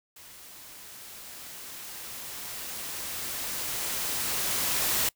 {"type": "noise with level ramp", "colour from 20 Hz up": "white", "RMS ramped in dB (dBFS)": [-49, -26], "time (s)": [0.16, 5.09], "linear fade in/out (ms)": 5, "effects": ["noise-tail reverb RT60 0.1 s tail -23 dB re dry"]}